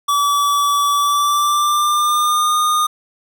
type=tone with pitch glide; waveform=square; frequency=1149 to 1224.4 Hz; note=D6 to D#6; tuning=-38 to -28 cents; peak=-14 dBFS; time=0.08-2.87 s; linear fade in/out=10 ms; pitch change=+110 cents; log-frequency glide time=0.93-2.57 s; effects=8-bit